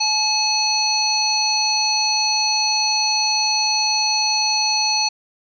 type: harmonic tone with a mistuned harmonic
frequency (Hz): 855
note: A5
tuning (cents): -50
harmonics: 1 / 3 / 5 / 7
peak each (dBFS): -23 / -25 / -19 / -23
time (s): 0-5.09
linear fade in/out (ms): 10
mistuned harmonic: 5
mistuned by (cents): +26
effects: none